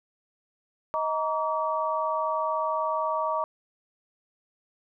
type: tone cluster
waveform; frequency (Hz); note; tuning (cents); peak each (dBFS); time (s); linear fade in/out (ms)
sine; 630 / 937 / 1146; D#5 / A#5 / D6; +21 / +9 / -43; -29; 0.94-3.44; 0
effects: none